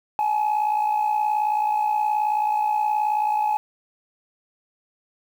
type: tone with amplitude modulation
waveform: sine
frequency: 848 Hz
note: G#5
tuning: 36 cents sharp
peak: -14 dBFS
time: 0.19-3.57 s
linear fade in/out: 0 ms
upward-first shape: sine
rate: 58.8 Hz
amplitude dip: 70%
effects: tanh soft clip ceiling -16 dBFS + 8-bit